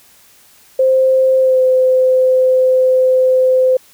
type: tone with pitch glide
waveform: sine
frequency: 523.3 to 514.9 Hz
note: C5 to C5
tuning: 0 to -28 cents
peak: -8 dBFS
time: 0.79-3.77 s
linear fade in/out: 5 ms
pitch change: -28 cents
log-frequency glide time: 1.4-1.6 s
effects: white hiss -47 dBFS RMS until 3.93 s